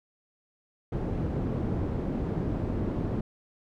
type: low-pass noise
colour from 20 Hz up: white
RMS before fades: -30 dBFS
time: 0.92-3.21 s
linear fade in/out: 5 ms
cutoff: 270 Hz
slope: 12 dB/octave
effects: none